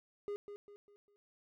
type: tone with echo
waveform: triangle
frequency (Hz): 409.2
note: G#4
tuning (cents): -26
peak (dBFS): -35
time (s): 0.28-0.36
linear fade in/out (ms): 0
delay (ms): 200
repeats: 4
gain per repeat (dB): -8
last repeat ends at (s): 1.16
effects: none